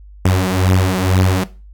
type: beating tone pair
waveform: sawtooth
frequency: 92.1 / 94.2 Hz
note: F#2 / F#2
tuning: -7 / +32 cents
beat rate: 2.1 Hz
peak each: -11 dBFS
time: 0.25-1.44 s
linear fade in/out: 5 ms
effects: noise-tail reverb RT60 0.3 s tail -17 dB re dry + added 50 Hz sine -36 dBFS peak until 1.73 s